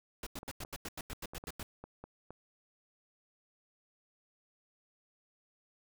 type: noise bursts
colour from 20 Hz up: pink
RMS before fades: -42 dBFS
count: 12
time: 0.23-1.63 s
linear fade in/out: 2 ms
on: 36 ms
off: 88 ms
type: clicks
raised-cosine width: 1 ms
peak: -32 dBFS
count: 9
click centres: 0.237 / 0.431 / 0.649 / 1.131 / 1.335 / 1.439 / 1.84 / 2.04 / 2.306 s
effects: none